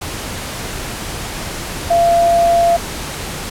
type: tone in noise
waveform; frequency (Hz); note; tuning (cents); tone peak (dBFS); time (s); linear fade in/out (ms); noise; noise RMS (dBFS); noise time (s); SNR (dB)
sine; 684; F5; -36; -9; 1.9-2.77; 10; pink; -25; 0.01-3.5; +13
effects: low-pass 12000 Hz 12 dB/octave